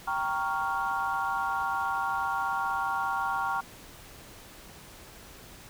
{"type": "chord", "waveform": "sine", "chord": "G half-diminished seventh", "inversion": "none", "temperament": "equal", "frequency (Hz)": [784, 932.3, 1108.7, 1396.9], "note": ["G5", "Bb5", "Db6", "F6"], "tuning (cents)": [0, 0, 0, 0], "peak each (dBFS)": -32, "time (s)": [0.07, 3.61], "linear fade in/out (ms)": 10, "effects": ["tanh soft clip ceiling -18 dBFS", "pink hiss -49 dBFS RMS until 5.69 s"]}